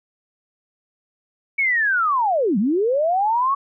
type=linear two-way sweep; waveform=sine; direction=down then up; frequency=2256 to 181.4 to 1128 Hz; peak=-16 dBFS; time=1.58-3.55 s; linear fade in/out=10 ms; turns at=2.58 s; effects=none